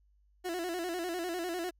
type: tone with vibrato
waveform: 30% pulse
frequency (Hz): 349.2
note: F4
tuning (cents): 0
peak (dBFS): -31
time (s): 0.44-1.71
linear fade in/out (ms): 20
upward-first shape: square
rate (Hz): 10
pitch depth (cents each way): 78
effects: added 50 Hz sine -64 dBFS peak until 1.79 s